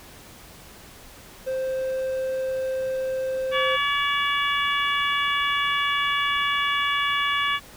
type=tone; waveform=triangle; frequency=523.3 Hz; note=C5; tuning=in tune; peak=-22 dBFS; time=1.46-3.77 s; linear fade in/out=20 ms
type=harmonic tone; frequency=570 Hz; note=C#5; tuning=48 cents sharp; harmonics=2 / 3 / 4 / 5 / 6; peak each=-25 / -27 / -28 / -29 / -30 dBFS; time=3.51-7.6 s; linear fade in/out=50 ms
effects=pink hiss -46 dBFS RMS until 7.76 s